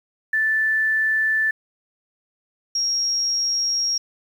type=tone pair in turn; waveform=sine; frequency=1758 / 5594 Hz; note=A6 / F8; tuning=-2 / +2 cents; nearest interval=octave + minor sixth; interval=2004 cents; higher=second; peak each=-17 / -19 dBFS; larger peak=first; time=0.33-1.51 / 2.75-3.98 s; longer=second; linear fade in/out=5 ms; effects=8-bit